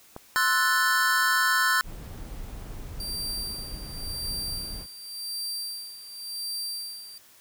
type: click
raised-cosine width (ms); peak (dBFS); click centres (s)
1; -23; 0.164
type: chord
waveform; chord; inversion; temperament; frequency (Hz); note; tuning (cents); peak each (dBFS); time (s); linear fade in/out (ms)
square; F# half-diminished seventh; second; equal; 1046.5 / 1318.5 / 1480 / 1760; C6 / E6 / F#6 / A6; 0 / 0 / 0 / 0; -29 / -29 / -25 / -27; 0.36-1.81; 0
type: noise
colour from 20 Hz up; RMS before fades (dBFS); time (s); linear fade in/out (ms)
brown; -38; 1.83-4.87; 50
type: tone with tremolo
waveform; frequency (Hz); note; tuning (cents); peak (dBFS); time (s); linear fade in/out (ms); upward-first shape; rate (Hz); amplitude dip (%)
sawtooth; 4700; D8; +1; -27; 3-7.18; 2; sine; 0.91; 75
effects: white hiss -55 dBFS RMS until 7.4 s